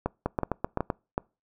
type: two click trains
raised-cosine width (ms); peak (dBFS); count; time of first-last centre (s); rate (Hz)
1; -12 / -12; 4 / 6; 0.06-1.179 / 0.26-0.902; 2.68 / 7.79
effects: noise-tail reverb RT60 0.3 s tail -26 dB re dry